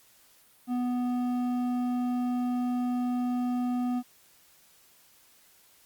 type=tone with hard clipping; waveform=triangle; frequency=246.9 Hz; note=B3; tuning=in tune; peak=-28 dBFS; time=0.67-4.03 s; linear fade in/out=50 ms; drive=12 dB; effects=white hiss -60 dBFS RMS until 5.85 s + Opus 48 kbps